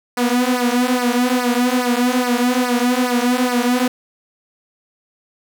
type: tone with flanger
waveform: sawtooth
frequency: 246.8 Hz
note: B3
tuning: 1 cent flat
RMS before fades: -17 dBFS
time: 0.17-3.88 s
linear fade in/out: 5 ms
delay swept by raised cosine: 0.28 to 5.98 ms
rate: 2.4 Hz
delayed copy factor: -0.85
effects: none